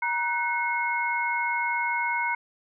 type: tone cluster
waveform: sine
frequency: 947 / 1495 / 2170 Hz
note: A#5 / F#6 / C#7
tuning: +27 / +17 / -37 cents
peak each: -27 / -31 / -28 dBFS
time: 0.02-2.35 s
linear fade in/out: 5 ms
effects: none